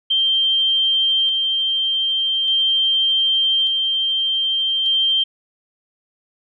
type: tone with tremolo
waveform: sine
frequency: 3153 Hz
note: G7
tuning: 9 cents sharp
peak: -14 dBFS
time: 0.1-5.24 s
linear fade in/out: 10 ms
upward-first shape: square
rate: 0.42 Hz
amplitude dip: 25%
effects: none